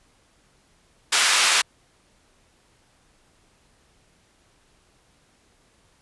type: band-pass noise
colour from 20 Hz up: pink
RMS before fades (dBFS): -19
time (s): 1.12-1.62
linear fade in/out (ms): 10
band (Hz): 1400 to 9100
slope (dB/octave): 12
effects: pink hiss -61 dBFS RMS until 6.01 s + resampled to 24000 Hz